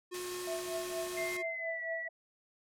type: tone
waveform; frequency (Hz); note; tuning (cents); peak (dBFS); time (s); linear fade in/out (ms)
square; 360.4; F#4; -45; -40; 0.11-1.43; 20
type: noise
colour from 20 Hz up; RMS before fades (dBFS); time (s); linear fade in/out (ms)
white; -43; 0.14-1.37; 2
type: tone with tremolo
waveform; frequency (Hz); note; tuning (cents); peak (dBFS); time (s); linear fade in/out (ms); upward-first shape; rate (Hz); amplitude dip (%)
sine; 659.3; E5; 0; -34; 0.47-2.09; 5; triangle; 4.3; 100
type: tone with pitch glide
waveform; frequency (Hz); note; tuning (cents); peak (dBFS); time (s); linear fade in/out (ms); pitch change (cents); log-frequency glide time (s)
sine; 2100 to 1948.1; C7 to B6; +6 to -24; -37; 1.17-2.08; 5; -130; 1.41-1.82
effects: low-pass 11000 Hz 12 dB/octave